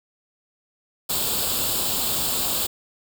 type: noise with comb filter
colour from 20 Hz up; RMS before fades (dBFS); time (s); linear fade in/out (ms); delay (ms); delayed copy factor
white; -24; 1.09-2.67; 10; 0.25; +0.7
effects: none